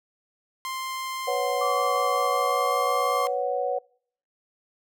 sawtooth tone with pitch glide, 1049 to 1056.9 Hz, C6 to C6, +4 to +17 cents, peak -26 dBFS, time 0.65-3.27 s, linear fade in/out 0 ms, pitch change +13 cents, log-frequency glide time 2.13-2.8 s
sine chord, B suspended second, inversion none, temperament equal, 493.9 / 554.4 / 740 Hz, B4 / C#5 / F#5, 0 / 0 / 0 cents, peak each -28 dBFS, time 1.27-3.79 s, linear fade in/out 10 ms
sine tone with vibrato, 1149 Hz, D6, 38 cents flat, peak -25 dBFS, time 1.61-3.26 s, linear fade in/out 5 ms, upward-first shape sine, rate 5.4 Hz, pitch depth 15 cents each way
effects noise-tail reverb RT60 0.6 s tail -26 dB re dry

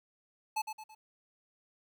square tone with echo, 866 Hz, A5, 28 cents flat, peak -31 dBFS, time 0.56-0.62 s, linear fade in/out 10 ms, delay 110 ms, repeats 3, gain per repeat -7 dB, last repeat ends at 0.95 s, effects 12-bit

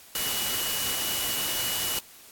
sine tone in noise, 2935 Hz, F#7, 15 cents flat, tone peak -33 dBFS, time 0.15-1.99 s, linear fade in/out 2 ms, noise white, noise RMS -29 dBFS, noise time 0.15-1.99 s, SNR -7 dB, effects white hiss -50 dBFS RMS until 2.31 s + AAC 64 kbps

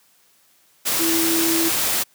sine tone in noise, 329.6 Hz, E4, in tune, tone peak -20 dBFS, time 0.99-1.7 s, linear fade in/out 20 ms, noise white, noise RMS -21 dBFS, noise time 0.85-2.04 s, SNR -2 dB, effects white hiss -58 dBFS RMS until 2.14 s + high-pass 100 Hz 12 dB/octave

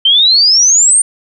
sine exponential sweep, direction up, 3067 to 9040 Hz, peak -5 dBFS, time 0.05-1.02 s, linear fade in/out 5 ms, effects none

